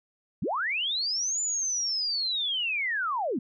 sine linear two-way sweep, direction up then down, 106.6 to 7100 to 195.8 Hz, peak -26 dBFS, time 0.42-3.39 s, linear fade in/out 5 ms, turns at 1.41 s, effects none

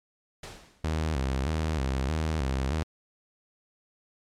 pink noise with exponential decay, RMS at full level -38 dBFS, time 0.43-0.99 s, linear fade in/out 5 ms, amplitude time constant 120 ms
sawtooth tone with vibrato, 72.3 Hz, D2, 27 cents flat, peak -22 dBFS, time 0.84-2.83 s, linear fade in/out 0 ms, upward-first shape square, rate 1.6 Hz, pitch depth 150 cents each way
effects low-pass 8000 Hz 12 dB/octave + MP3 96 kbps

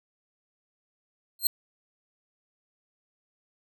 5% pulse tone with exponential growth, 4187 Hz, C8, in tune, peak -9 dBFS, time 1.39-1.47 s, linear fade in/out 2 ms, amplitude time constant 17 ms, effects none

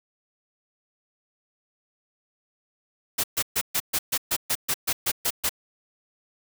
white noise bursts, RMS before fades -24 dBFS, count 13, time 3.18-5.494 s, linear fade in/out 10 ms, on 58 ms, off 130 ms, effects none

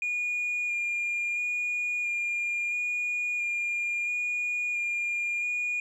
sine tone with vibrato, 2426 Hz, D#7, 44 cents flat, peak -25 dBFS, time 0.02-5.8 s, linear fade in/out 2 ms, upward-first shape square, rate 0.74 Hz, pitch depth 12 cents each way, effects tanh soft clip ceiling -25 dBFS + 11-bit

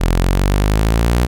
sawtooth exponential sweep, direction up, 41.65 to 61.74 Hz, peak -8 dBFS, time 0-1.27 s, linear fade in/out 20 ms, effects none

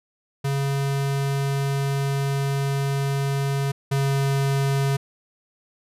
square tone pair in turn, 138.59 / 137.87 Hz, C#3 / C#3, 0 / -9 cents, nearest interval unison, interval 9 cents, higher first, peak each -22 / -20 dBFS, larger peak second, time 0.44-3.72 / 3.91-4.97 s, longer first, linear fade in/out 10 ms, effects resampled to 32000 Hz

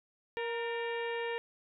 harmonic tone with a mistuned harmonic, 467.7 Hz, A#4, 6 cents sharp, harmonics 1 / 2 / 3 / 4 / 5 / 6 / 7 / 8, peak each -35 / -41 / -52 / -41 / -45 / -47 / -54 / -56 dBFS, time 0.37-1.38 s, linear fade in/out 0 ms, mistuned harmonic 4, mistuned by -55 cents, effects none

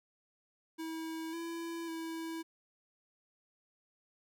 square tone with pitch steps, 323 / 334.3 / 326.9 Hz, E4 / E4 / E4, -35 / +24 / -14 cents, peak -39 dBFS, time 0.78-2.43 s, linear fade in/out 20 ms, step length 550 ms, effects none

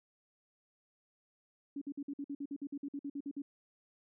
sine tone bursts, 282.7 Hz, C#4, 34 cents sharp, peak -37 dBFS, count 16, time 1.76-3.42 s, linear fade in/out 5 ms, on 55 ms, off 52 ms, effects none

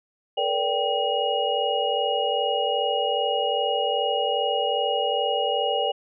sine tone cluster, 441.7 / 484.2 / 576 / 781 / 2883 Hz, A4 / B4 / D5 / G5 / F#7, +7 / -34 / -34 / -7 / -46 cents, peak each -30 / -28 / -27 / -26 / -28 dBFS, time 0.37-5.92 s, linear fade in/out 10 ms, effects none

